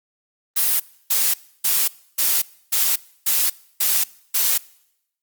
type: noise bursts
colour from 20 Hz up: blue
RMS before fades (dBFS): -18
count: 8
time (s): 0.56-4.58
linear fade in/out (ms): 10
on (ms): 240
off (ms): 300
effects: noise-tail reverb RT60 0.8 s tail -23 dB re dry + Opus 32 kbps